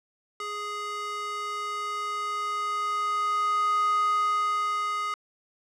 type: tone with high-pass filter sweep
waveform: square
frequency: 415.3 Hz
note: G#4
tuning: in tune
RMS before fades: -28 dBFS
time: 0.4-5.14 s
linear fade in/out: 2 ms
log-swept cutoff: 870 to 1400 Hz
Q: 7.2
effects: low-pass 8000 Hz 12 dB/octave